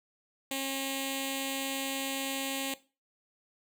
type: tone with notch filter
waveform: 5% pulse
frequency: 270.8 Hz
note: C#4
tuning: 40 cents flat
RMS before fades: -34 dBFS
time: 0.51-2.74 s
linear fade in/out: 2 ms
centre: 1400 Hz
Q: 0.6
effects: noise-tail reverb RT60 0.3 s tail -17 dB re dry